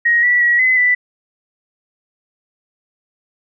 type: tone with pitch steps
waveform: sine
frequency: 1883 / 1954 / 1918 / 2029 / 1981 Hz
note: A#6 / B6 / A#6 / B6 / B6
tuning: +17 / -19 / +49 / +46 / +5 cents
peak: -10 dBFS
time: 0.05-0.95 s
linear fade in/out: 10 ms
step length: 180 ms
effects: none